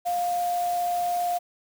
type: tone in noise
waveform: sine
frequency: 705 Hz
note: F5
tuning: 16 cents sharp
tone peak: -23 dBFS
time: 0.05-1.39 s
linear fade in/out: 20 ms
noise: white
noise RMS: -40 dBFS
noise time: 0.05-1.39 s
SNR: +14 dB
effects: none